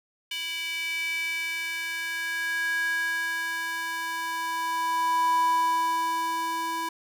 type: tone with high-pass filter sweep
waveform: square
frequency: 329.6 Hz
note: E4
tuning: in tune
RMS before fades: -28 dBFS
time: 0.31-6.89 s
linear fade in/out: 5 ms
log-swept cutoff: 2700 to 730 Hz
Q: 6
effects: none